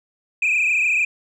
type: tone with frequency modulation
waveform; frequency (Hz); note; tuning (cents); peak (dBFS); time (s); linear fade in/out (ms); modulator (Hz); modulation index
sine; 2478; D#7; -8; -14; 0.42-1.05; 5; 26.9; 4.2
effects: tanh soft clip ceiling -14 dBFS